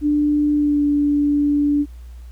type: tone with pitch glide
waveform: sine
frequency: 295.3 to 290.4 Hz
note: D4 to D4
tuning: +10 to -19 cents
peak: -14 dBFS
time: 0.01-1.86 s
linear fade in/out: 50 ms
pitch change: -29 cents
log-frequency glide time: 0.54-0.83 s
effects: added 60 Hz sine -34 dBFS peak until 2.31 s + pink hiss -56 dBFS RMS until 2.31 s